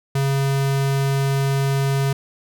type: tone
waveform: square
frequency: 137.3 Hz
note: C#3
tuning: 16 cents flat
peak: -18 dBFS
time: 0.15-2.13 s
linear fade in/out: 5 ms
effects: none